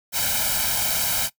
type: noise with comb filter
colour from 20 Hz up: white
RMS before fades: -23 dBFS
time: 0.12-1.3 s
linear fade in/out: 50 ms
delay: 1.3 ms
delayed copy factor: +0.9
effects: noise-tail reverb RT60 0.1 s tail -19 dB re dry